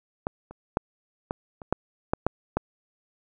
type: clicks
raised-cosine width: 1 ms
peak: -13 / -28 / -8 / -14 / -26 / -8 / -8 / -7 / -9 dBFS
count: 9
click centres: 0.269 / 0.51 / 0.771 / 1.309 / 1.618 / 1.726 / 2.135 / 2.266 / 2.57 s
effects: none